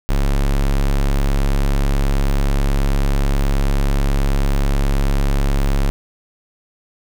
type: tone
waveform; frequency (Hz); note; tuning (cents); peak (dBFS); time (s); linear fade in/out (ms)
square; 34.65; C#1; 0; -14; 0.09-5.9; 0
effects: none